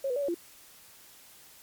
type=tone with pitch steps; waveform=sine; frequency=545 / 493.4 / 573 / 560 / 343.7 Hz; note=C#5 / B4 / D5 / C#5 / F4; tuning=-29 / -2 / -43 / +18 / -28 cents; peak=-27 dBFS; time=0.04-0.345 s; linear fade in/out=5 ms; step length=61 ms; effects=white hiss -54 dBFS RMS until 1.62 s + MP3 96 kbps